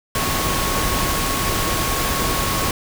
sine tone in noise, 1100 Hz, C#6, 14 cents flat, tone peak -26 dBFS, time 0.15-2.71 s, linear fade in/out 2 ms, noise pink, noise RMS -21 dBFS, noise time 0.15-2.71 s, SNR -8 dB, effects none

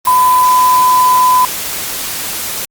sine tone in noise, 1006 Hz, B5, 32 cents sharp, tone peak -6 dBFS, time 0.07-1.45 s, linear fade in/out 2 ms, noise white, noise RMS -20 dBFS, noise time 0.05-2.65 s, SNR +11 dB, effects Opus 32 kbps

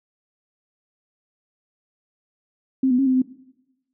sine tone with pitch steps, 263.7 / 248.7 / 271.3 / 258.9 / 256.9 Hz, C4 / B3 / C#4 / C4 / C4, +14 / +12 / -37 / -18 / -32 cents, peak -15 dBFS, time 2.83-3.22 s, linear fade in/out 5 ms, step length 78 ms, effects noise-tail reverb RT60 0.9 s tail -17 dB re dry

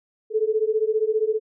sine beating tone pair, 428.1 / 443.1 Hz, A4 / A4, -47 / +12 cents, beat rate 15 Hz, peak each -22 dBFS, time 0.3-1.4 s, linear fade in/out 50 ms, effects none

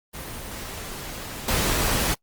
pink noise with level steps, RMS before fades -35 / -23 dBFS, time 0.13-2.15 s, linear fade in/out 20 ms, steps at 1.48 s, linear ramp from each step 2 ms, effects noise-tail reverb RT60 0.1 s tail -25 dB re dry + Opus 24 kbps

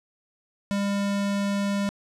square tone, 200.5 Hz, G3, 39 cents sharp, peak -24 dBFS, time 0.71-1.89 s, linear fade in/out 0 ms, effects low-pass 9000 Hz 12 dB/octave

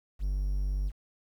triangle tone, 48.67 Hz, G1, 12 cents flat, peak -25 dBFS, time 0.19-0.92 s, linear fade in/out 50 ms, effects 10-bit

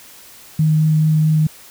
sine tone with vibrato, 155.56 Hz, D#3, in tune, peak -11 dBFS, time 0.59-1.47 s, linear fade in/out 5 ms, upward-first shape triangle, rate 4.6 Hz, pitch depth 10 cents each way, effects white hiss -42 dBFS RMS until 1.7 s

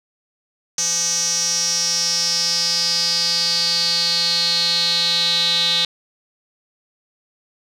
square tone with band-pass filter sweep, 171.1 Hz, F3, 35 cents flat, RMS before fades -19 dBFS, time 0.78-5.85 s, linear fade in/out 2 ms, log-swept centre 6100 to 3800 Hz, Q 8.1, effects none

